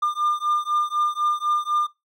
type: beating tone pair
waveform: triangle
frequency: 1200 / 1204 Hz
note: D6 / D6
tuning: +37 / +43 cents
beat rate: 4 Hz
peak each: -22 dBFS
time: 0.02-1.87 s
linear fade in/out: 10 ms
effects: noise-tail reverb RT60 0.2 s tail -18 dB re dry